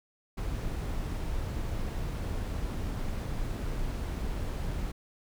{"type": "noise", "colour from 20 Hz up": "brown", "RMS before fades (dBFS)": -33, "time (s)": [0.37, 4.92], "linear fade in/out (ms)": 10, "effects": []}